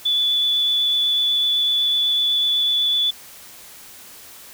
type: tone with vibrato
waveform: sine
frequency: 3458 Hz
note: A7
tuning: 31 cents flat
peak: -16 dBFS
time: 0.05-3.11 s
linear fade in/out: 10 ms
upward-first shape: triangle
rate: 8 Hz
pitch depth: 10 cents each way
effects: white hiss -42 dBFS RMS until 4.53 s